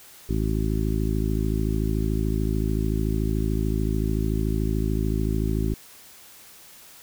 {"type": "harmonic tone", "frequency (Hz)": 53.6, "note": "A1", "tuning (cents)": -45, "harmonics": [1, 2, 3, 4, 5, 6, 7], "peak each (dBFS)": [-25, -28, -30, -31, -32, -33, -33], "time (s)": [0.29, 5.74], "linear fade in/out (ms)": 5, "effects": ["white hiss -48 dBFS RMS until 7.02 s"]}